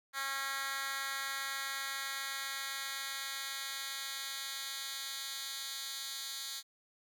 10% pulse tone with high-pass filter sweep, 272.4 Hz, C#4, 30 cents flat, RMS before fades -40 dBFS, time 0.13-6.63 s, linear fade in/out 50 ms, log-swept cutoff 1600 to 3800 Hz, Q 1.3, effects none

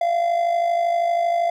triangle tone with amplitude modulation, 687 Hz, F5, 29 cents flat, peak -13 dBFS, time 0.01-1.5 s, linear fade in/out 5 ms, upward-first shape sine, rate 52.7 Hz, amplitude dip 55%, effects none

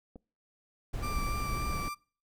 clicks, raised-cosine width 2 ms, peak -34 / -39 dBFS, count 2, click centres 0.158 / 0.162 s
brown noise, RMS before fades -34 dBFS, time 0.93-1.89 s, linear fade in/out 10 ms
35% pulse tone with vibrato, 1174.7 Hz, D6, in tune, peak -34 dBFS, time 1.02-1.95 s, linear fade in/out 20 ms, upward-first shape sine, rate 3.5 Hz, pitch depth 14 cents each way
effects noise-tail reverb RT60 0.4 s tail -25 dB re dry

